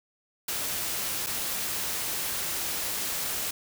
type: noise with dropouts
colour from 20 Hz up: white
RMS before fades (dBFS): -31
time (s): 0.48-3.51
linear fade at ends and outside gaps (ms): 5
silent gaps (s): 1.264-1.268
effects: none